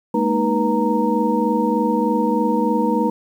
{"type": "tone cluster", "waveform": "sine", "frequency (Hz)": [210.4, 233.7, 309.8, 483.7, 927], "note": ["G#3", "A#3", "D#4", "B4", "A#5"], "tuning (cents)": [23, 5, -7, -36, -10], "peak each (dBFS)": -22, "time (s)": [0.14, 3.1], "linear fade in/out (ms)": 5, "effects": ["8-bit"]}